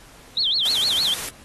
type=tone with vibrato; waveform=sine; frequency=3686 Hz; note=A#7; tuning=20 cents flat; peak=-18 dBFS; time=0.37-1.14 s; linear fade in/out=2 ms; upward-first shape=sine; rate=6.5 Hz; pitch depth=300 cents each way
type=noise with tremolo; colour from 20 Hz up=white; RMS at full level=-28 dBFS; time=0.65-1.29 s; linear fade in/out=2 ms; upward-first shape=triangle; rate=19 Hz; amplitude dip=35%
effects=pink hiss -48 dBFS RMS until 1.44 s + AAC 32 kbps